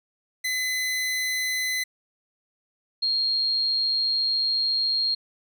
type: tone pair in turn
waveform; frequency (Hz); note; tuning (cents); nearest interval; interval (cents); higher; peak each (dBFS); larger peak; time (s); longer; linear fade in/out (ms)
sawtooth / sine; 2025 / 4238; B6 / C8; +43 / +21; octave + minor second; 1278; second; -21; neither; 0.44-1.84 / 3.02-5.15; second; 10
effects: none